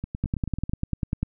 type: two click trains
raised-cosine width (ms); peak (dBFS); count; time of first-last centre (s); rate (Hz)
5; -18 / -12; 7 / 11; 0.04-0.695 / 0.24-1.23; 9.16 / 10.1
effects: none